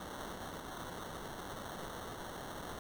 blue noise with sample-and-hold, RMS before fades -45 dBFS, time 0-2.79 s, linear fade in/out 2 ms, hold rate 2450 Hz, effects none

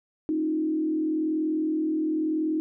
sine tone with frequency modulation, 313.1 Hz, D#4, 11 cents sharp, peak -23 dBFS, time 0.29-2.6 s, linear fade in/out 0 ms, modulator 40.9 Hz, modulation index 0.59, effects none

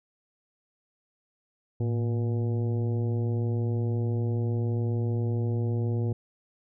harmonic tone with a mistuned harmonic, 119.2 Hz, A#2, 39 cents sharp, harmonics 1 / 2 / 3 / 4 / 5 / 6 / 7, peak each -25 / -35 / -36 / -39 / -50 / -50 / -52 dBFS, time 1.8-6.13 s, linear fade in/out 5 ms, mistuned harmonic 1, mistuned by -110 cents, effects none

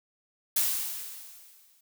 blue noise with exponential decay, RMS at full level -24 dBFS, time 0.56-1.81 s, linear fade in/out 5 ms, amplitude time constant 270 ms, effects none

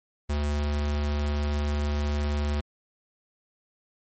square tone, 73.42 Hz, D2, in tune, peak -25 dBFS, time 0.29-2.61 s, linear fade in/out 10 ms, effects MP3 32 kbps

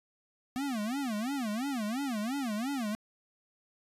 square tone with vibrato, 242.9 Hz, B3, 29 cents flat, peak -32 dBFS, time 0.56-2.95 s, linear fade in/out 0 ms, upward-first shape sine, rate 2.9 Hz, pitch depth 280 cents each way, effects resampled to 32000 Hz

